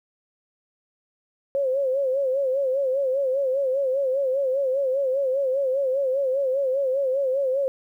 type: tone with vibrato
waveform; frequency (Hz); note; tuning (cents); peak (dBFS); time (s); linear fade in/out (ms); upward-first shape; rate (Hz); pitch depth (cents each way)
sine; 536; C5; +42; -20; 1.55-7.68; 0; sine; 5; 86
effects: 10-bit